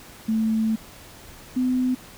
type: tone pair in turn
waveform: sine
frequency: 220.9 / 253.7 Hz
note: A3 / B3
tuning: +7 / +47 cents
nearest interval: major second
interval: 240 cents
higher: second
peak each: -19 dBFS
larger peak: neither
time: 0.28-0.76 / 1.56-1.95 s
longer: first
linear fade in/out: 10 ms
effects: pink hiss -45 dBFS RMS until 2.17 s

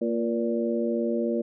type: harmonic tone with a mistuned harmonic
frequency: 115.9 Hz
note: A#2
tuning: 10 cents flat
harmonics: 2 / 3 / 4 / 5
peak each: -27 / -29 / -30 / -31 dBFS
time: 0.01-1.42 s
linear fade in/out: 10 ms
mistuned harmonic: 4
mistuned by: +47 cents
effects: none

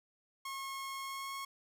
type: tone with pitch glide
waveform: sawtooth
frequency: 1085 to 1093.8 Hz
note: C#6 to C#6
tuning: -37 to -23 cents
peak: -36 dBFS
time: 0.45-1.45 s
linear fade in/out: 5 ms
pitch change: +14 cents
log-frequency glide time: 1.04-1.34 s
effects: none

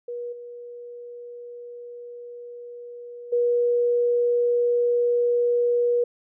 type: tone with level steps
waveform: sine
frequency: 481.3 Hz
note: B4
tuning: 45 cents flat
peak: -29 / -36 / -18 dBFS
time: 0.08-6.04 s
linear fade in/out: 5 ms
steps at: 0.32 / 3.32 s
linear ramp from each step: 10 ms
effects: none

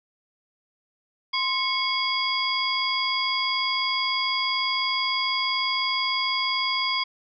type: tone cluster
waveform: sine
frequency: 1047 / 2189 / 3320 / 4846 Hz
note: C6 / C#7 / G#7 / D#8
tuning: +1 / -22 / -1 / -47 cents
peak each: -28 dBFS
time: 1.33-7.04 s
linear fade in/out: 10 ms
effects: none

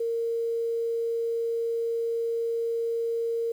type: tone with quantisation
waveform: sine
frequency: 461.9 Hz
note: A#4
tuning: 16 cents flat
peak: -25 dBFS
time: 0-3.52 s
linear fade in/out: 5 ms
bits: 9
effects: none

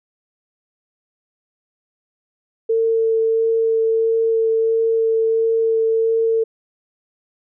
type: tone with vibrato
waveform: sine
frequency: 450.3 Hz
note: A4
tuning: 40 cents sharp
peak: -14 dBFS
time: 2.69-6.44 s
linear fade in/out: 10 ms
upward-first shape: sine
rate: 1.5 Hz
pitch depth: 9 cents each way
effects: none

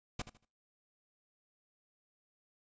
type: noise with echo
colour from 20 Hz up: pink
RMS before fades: -37 dBFS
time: 0.19-0.22 s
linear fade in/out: 5 ms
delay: 77 ms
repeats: 3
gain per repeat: -12 dB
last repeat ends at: 0.451 s
effects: noise-tail reverb RT60 0.4 s tail -24 dB re dry + resampled to 16000 Hz

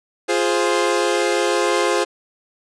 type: chord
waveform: sawtooth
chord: F minor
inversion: none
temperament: equal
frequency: 349.2 / 415.3 / 523.3 Hz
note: F4 / Ab4 / C5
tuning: 0 / 0 / 0 cents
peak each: -17 dBFS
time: 0.28-2.05 s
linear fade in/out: 20 ms
effects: resampled to 22050 Hz

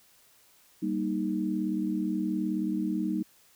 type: chord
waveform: sine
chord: Eb major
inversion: first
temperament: just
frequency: 194.45 / 233.3 / 311.1 Hz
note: G3 / Bb3 / Eb4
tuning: -14 / +2 / 0 cents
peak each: -31 / -33 / -30 dBFS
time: 0.82-3.23 s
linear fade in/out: 10 ms
effects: white hiss -61 dBFS RMS until 3.55 s

